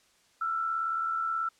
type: tone pair together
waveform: sine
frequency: 1332.5 / 1411 Hz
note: E6 / F6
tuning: +18 / +17 cents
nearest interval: minor second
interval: 99 cents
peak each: -28 / -38 dBFS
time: 0.41-1.49 s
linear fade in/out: 5 ms
effects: white hiss -65 dBFS RMS until 1.59 s + low-pass 8000 Hz 12 dB/octave